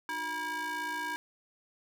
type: ring-modulated tone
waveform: square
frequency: 329.6 Hz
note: E4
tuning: in tune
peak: -31 dBFS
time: 0.09-1.16 s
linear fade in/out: 0 ms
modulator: 1290 Hz
effects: none